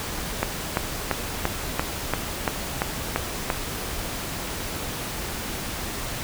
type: click train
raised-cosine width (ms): 0.5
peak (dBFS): -6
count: 10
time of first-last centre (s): 0.43-3.502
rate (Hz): 2.93
effects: pink hiss -31 dBFS RMS until 6.23 s